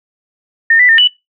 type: tone with pitch steps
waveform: sine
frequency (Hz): 1823 / 1980 / 1813 / 2964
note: A#6 / B6 / A#6 / F#7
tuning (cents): -39 / +4 / -49 / +2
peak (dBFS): -5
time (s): 0.7-1.076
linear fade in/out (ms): 5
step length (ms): 94
effects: noise-tail reverb RT60 0.2 s tail -21 dB re dry